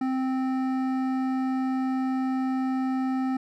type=tone with hard clipping; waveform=sine; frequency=261.1 Hz; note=C4; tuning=3 cents flat; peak=-26 dBFS; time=0.01-3.37 s; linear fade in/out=5 ms; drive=12 dB; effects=none